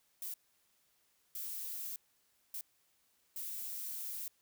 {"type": "noise bursts at uneven times", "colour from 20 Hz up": "violet", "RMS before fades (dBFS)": -42, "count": 4, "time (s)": [[0.22, 0.34], [1.35, 1.96], [2.54, 2.61], [3.36, 4.28]], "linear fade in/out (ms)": 2, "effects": ["white hiss -74 dBFS RMS until 4.41 s"]}